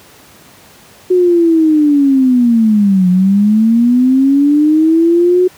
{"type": "linear two-way sweep", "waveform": "sine", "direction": "down then up", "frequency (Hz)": [368.1, 179, 368.1], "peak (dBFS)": -6, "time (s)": [1.1, 5.48], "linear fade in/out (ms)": 10, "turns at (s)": 3.09, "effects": ["pink hiss -41 dBFS RMS until 5.57 s", "high-pass 100 Hz 12 dB/octave"]}